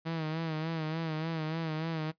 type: tone with vibrato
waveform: sawtooth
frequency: 160 Hz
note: D#3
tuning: 49 cents sharp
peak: -28 dBFS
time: 0.05-2.12 s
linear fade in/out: 20 ms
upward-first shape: sine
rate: 3.4 Hz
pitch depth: 58 cents each way
effects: noise-tail reverb RT60 0.1 s tail -18 dB re dry + resampled to 11025 Hz